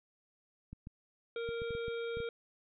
clicks, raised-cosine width 5 ms, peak -33 dBFS, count 9, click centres 0.73 / 0.871 / 1.49 / 1.619 / 1.707 / 1.751 / 1.882 / 2.171 / 2.203 s
harmonic tone, 465 Hz, A#4, 4 cents flat, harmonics 1 / 3 / 5 / 7 / 8, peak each -36 / -46 / -50 / -53 / -54 dBFS, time 1.36-2.29 s, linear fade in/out 2 ms
effects none

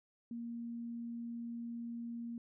sine tone, 234.4 Hz, A#3, 10 cents sharp, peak -40 dBFS, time 0.31-2.38 s, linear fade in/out 2 ms, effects none

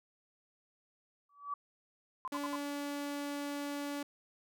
sine tone with exponential growth, 1146 Hz, D6, 43 cents flat, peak -32 dBFS, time 1.29-1.54 s, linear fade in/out 5 ms, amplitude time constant 54 ms
sine tone bursts, 1033 Hz, C6, 22 cents flat, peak -36 dBFS, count 4, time 2.25-2.556 s, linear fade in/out 0 ms, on 27 ms, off 66 ms
sawtooth tone, 286.8 Hz, D4, 41 cents flat, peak -33 dBFS, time 2.32-4.03 s, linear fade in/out 5 ms
effects none

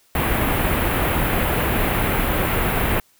pink band-stop noise, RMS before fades -20 dBFS, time 0.15-3 s, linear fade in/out 2 ms, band 2800 to 12000 Hz, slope 24 dB/octave, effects white hiss -58 dBFS RMS until 3.19 s

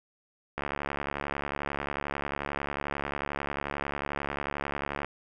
click train, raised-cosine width 0.5 ms, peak -16 dBFS, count 319, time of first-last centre 0.58-5.046 s, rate 71.2 Hz, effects none

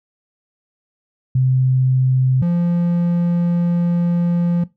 sine / triangle tone pair in turn, 129.6 / 173 Hz, C3 / F3, -16 / -16 cents, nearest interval perfect fourth, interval 500 cents, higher second, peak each -12 dBFS, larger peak neither, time 1.35-2.42 / 2.42-4.64 s, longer second, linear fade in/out 5 ms, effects noise-tail reverb RT60 0.2 s tail -18 dB re dry

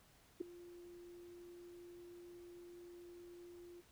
sine tone with ADSR envelope, 349.2 Hz, F4, in tune, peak -34 dBFS, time 0.4-3.82 s, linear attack 12 ms, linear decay 5 ms, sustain -19 dB, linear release 24 ms, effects pink hiss -68 dBFS RMS until 3.91 s

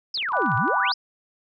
sine exponential two-way sweep, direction down then up, 5400 to 103.83 to 5400 Hz, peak -24 dBFS, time 0.14-0.94 s, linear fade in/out 5 ms, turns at 0.56 s
clicks, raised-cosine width 0.3 ms, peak -28 dBFS, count 10, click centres 0.176 / 0.226 / 0.288 / 0.321 / 0.37 / 0.421 / 0.462 / 0.518 / 0.575 / 0.679 s
sine chord, G major seventh, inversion none, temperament equal, 784 / 987.8 / 1174.7 / 1480 Hz, G5 / B5 / D6 / F#6, 0 / 0 / 0 / 0 cents, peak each -30 / -25 / -26 / -25 dBFS, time 0.33-0.92 s, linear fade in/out 2 ms
effects none

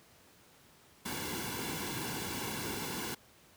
pink noise with comb filter, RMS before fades -38 dBFS, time 1.05-3.15 s, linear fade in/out 10 ms, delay 1.6 ms, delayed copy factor -0.65, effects pink hiss -61 dBFS RMS until 3.56 s + high-pass 80 Hz 12 dB/octave

